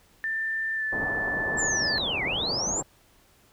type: tone with pitch glide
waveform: sine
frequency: 1783 to 1752.4 Hz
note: A6 to A6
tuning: +22 to -7 cents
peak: -26 dBFS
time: 0.24-1.98 s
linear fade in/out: 0 ms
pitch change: -29 cents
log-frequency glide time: 0.75-0.84 s
type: low-pass noise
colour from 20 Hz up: white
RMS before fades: -34 dBFS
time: 0.92-2.83 s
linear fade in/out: 10 ms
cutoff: 910 Hz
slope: 24 dB/octave
type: linear two-way sweep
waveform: sine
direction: down then up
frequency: 7550 to 1915 to 7550 Hz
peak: -26 dBFS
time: 1.57-2.82 s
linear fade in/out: 20 ms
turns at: 2.24 s
effects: pink hiss -60 dBFS RMS until 3.52 s